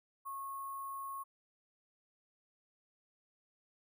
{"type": "tone with sample-and-hold", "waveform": "sine", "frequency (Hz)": 1092, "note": "C#6", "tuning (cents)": -26, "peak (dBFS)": -40, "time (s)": [0.25, 1.24], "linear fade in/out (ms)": 20, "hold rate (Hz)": 11025, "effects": []}